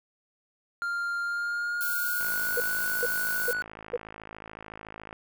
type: tone with pitch glide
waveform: triangle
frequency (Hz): 1396.9 to 1473.1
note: F6 to F#6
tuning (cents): 0 to -8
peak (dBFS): -26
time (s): 0.82-3.62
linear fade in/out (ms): 0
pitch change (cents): +92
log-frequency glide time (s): 1.22-2.69
type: noise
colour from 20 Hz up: violet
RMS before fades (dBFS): -33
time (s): 1.81-3.53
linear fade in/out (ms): 0
type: click train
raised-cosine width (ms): 0.5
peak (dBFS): -26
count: 158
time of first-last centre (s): 2.21-5.128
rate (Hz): 53.8
type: tone bursts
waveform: sine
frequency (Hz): 483.7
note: B4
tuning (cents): -36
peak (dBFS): -25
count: 4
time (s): 2.57-3.966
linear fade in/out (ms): 5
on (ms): 34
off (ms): 420
effects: none